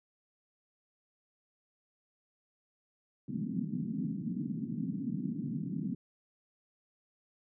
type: band-pass noise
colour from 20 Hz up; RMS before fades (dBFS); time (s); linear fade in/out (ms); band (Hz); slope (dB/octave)
white; -36; 3.28-5.95; 5; 140 to 270; 48
effects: none